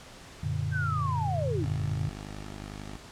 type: chord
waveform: sine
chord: Gb augmented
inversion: none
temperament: equal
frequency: 92.5 / 116.54 / 146.83 Hz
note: Gb2 / Bb2 / D3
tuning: 0 / 0 / 0 cents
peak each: -32 / -33 / -31 dBFS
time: 0.43-2.09 s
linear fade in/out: 5 ms
type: linear sweep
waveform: sine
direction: down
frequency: 1588 to 249.6 Hz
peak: -30 dBFS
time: 0.71-1.67 s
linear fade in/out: 50 ms
type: tone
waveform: 10% pulse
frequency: 51 Hz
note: G#1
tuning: 31 cents flat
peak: -31 dBFS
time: 1.62-2.97 s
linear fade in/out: 10 ms
effects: pink hiss -48 dBFS RMS until 3.11 s + low-pass 8000 Hz 12 dB/octave